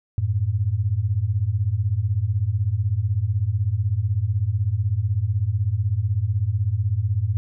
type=beating tone pair; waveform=sine; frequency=92.5 / 108.5 Hz; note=F#2 / A2; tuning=0 / -24 cents; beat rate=16 Hz; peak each=-23 / -21 dBFS; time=0.18-7.37 s; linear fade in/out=0 ms; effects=none